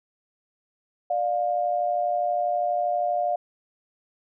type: tone pair together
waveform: sine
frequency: 594 / 706.4 Hz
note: D5 / F5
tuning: +20 / +20 cents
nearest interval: minor third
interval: 300 cents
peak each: -27 / -23 dBFS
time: 1.1-3.36 s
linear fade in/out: 5 ms
effects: none